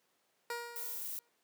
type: tone with exponential decay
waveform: 15% pulse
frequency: 473.9 Hz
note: A#4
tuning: 28 cents sharp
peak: -29 dBFS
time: 0.5-1.29 s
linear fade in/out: 2 ms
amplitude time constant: 170 ms
type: noise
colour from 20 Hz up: violet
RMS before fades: -41 dBFS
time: 0.76-1.19 s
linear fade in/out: 0 ms
effects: pink hiss -75 dBFS RMS until 1.43 s + high-pass 300 Hz 12 dB/octave